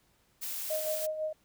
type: noise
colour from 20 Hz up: blue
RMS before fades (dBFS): -37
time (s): 0.41-1.07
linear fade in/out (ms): 20
type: tone with tremolo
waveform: sine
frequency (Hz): 622.3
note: D#5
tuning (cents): 0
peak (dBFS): -29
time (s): 0.7-1.33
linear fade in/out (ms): 5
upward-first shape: sine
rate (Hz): 6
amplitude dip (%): 55
effects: pink hiss -69 dBFS RMS until 1.44 s